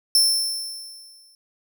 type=tone with exponential decay; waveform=sawtooth; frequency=5350 Hz; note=E8; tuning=25 cents sharp; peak=-10 dBFS; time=0.15-1.35 s; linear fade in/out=1 ms; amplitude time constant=260 ms; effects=none